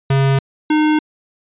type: tone pair in turn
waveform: square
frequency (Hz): 136.3 / 306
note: C#3 / D#4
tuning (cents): -29 / -29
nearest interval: octave + major second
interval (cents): 1400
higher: second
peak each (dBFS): -12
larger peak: neither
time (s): 0.1-0.39 / 0.7-0.99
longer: neither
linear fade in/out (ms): 5
effects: resampled to 8000 Hz